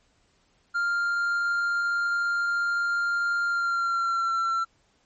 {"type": "tone with pitch glide", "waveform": "triangle", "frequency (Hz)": [1396.9, 1352.4], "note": ["F6", "E6"], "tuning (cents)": [0, 44], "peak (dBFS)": -21, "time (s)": [0.74, 4.65], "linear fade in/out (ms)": 20, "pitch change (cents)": -56, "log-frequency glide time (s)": [3.46, 4.34], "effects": ["pink hiss -66 dBFS RMS until 5.05 s", "MP3 32 kbps"]}